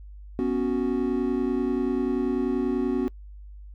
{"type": "chord", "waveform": "triangle", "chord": "B suspended second", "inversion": "none", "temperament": "equal", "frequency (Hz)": [246.9, 277.2, 370], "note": ["B3", "C#4", "F#4"], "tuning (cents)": [0, 0, 0], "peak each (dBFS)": -25, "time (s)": [0.39, 3.08], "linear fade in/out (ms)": 0, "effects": ["noise-tail reverb RT60 0.1 s tail -24 dB re dry", "added 50 Hz sine -40 dBFS peak until 3.74 s"]}